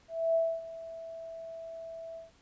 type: tone with ADSR envelope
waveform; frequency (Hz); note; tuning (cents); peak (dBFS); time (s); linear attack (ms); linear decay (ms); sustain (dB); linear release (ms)
sine; 658; E5; -3; -23; 0.08-2.31; 270; 260; -17; 150
effects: pink hiss -64 dBFS RMS until 2.41 s + resampled to 16000 Hz